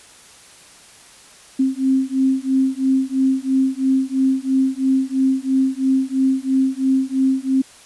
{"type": "beating tone pair", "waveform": "sine", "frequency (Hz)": [263.5, 266.5], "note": ["C4", "C4"], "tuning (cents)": [12, 32], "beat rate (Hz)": 3, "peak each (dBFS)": -18, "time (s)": [1.59, 7.62], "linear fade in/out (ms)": 10, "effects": ["white hiss -45 dBFS RMS until 7.85 s", "resampled to 24000 Hz"]}